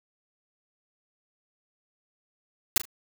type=noise with echo; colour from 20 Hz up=white; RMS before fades=-20 dBFS; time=2.76-2.78 s; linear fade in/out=2 ms; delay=37 ms; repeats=2; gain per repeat=-13 dB; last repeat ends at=2.854 s; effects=none